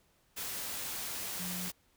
sine tone in noise, 180 Hz, F#3, 47 cents flat, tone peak -40 dBFS, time 1.39-1.7 s, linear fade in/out 20 ms, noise white, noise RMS -39 dBFS, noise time 0.36-1.72 s, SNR -4 dB, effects pink hiss -70 dBFS RMS until 1.96 s

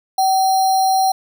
sine tone with sample-and-hold, 762 Hz, G5, 49 cents flat, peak -12 dBFS, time 0.18-1.12 s, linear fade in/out 5 ms, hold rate 4900 Hz, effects none

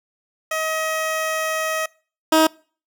15% pulse tone pair in turn, 634 / 317 Hz, D#5 / D#4, +32 / +32 cents, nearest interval octave, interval 1200 cents, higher first, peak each -15 / -6 dBFS, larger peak second, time 0.51-1.86 / 2.32-2.47 s, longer first, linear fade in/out 5 ms, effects noise-tail reverb RT60 0.4 s tail -24 dB re dry

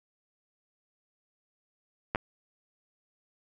clicks, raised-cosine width 0.5 ms, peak -14 dBFS, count 2, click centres 2.149 / 2.158 s, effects none

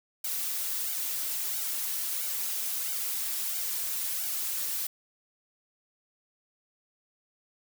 blue noise with flanger, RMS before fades -32 dBFS, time 0.24-4.87 s, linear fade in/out 5 ms, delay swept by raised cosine 1.3 to 5.4 ms, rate 1.5 Hz, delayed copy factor +0.95, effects none

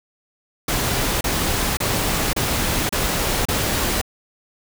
pink noise bursts, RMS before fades -21 dBFS, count 6, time 0.68-4.015 s, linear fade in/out 5 ms, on 530 ms, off 31 ms, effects none

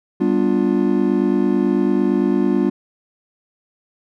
triangle chord, G dominant seventh, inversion none, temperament just, 196 / 245 / 294 / 352.8 Hz, G3 / B3 / D4 / F4, 0 / -14 / +2 / +18 cents, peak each -18 dBFS, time 0.2-2.7 s, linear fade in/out 10 ms, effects none

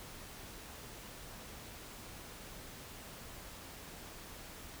silence, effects pink hiss -50 dBFS RMS until 4.8 s

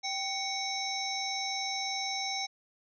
harmonic tone with a mistuned harmonic, 778 Hz, G5, 13 cents flat, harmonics 1 / 3 / 5 / 7 / 8, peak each -37 / -38 / -38 / -37 / -41 dBFS, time 0.03-2.47 s, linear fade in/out 20 ms, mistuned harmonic 3, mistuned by -80 cents, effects none

